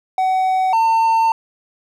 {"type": "tone pair in turn", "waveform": "triangle", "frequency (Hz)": [752, 902.5], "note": ["F#5", "A5"], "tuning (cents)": [28, 44], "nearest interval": "minor third", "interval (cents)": 316, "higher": "second", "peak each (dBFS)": [-12, -10], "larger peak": "second", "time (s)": [[0.18, 0.73], [0.73, 1.32]], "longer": "second", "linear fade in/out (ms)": 2, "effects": []}